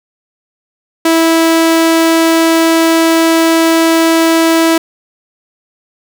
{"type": "tone", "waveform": "sawtooth", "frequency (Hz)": 327.6, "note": "E4", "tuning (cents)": -11, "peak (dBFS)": -3, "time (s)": [1.05, 4.78], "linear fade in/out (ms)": 5, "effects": []}